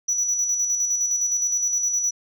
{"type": "tone with tremolo", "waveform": "sine", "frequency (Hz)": 5900, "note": "F#8", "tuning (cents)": -6, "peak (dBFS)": -17, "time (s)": [0.08, 2.11], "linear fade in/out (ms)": 10, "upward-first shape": "square", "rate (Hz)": 9.7, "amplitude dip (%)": 45, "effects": ["tanh soft clip ceiling -16 dBFS"]}